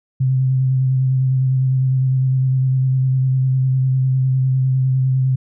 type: tone with vibrato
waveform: sine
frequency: 130.81 Hz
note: C3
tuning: in tune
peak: -13 dBFS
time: 0.2-5.36 s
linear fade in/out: 10 ms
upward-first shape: square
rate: 9.9 Hz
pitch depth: 16 cents each way
effects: none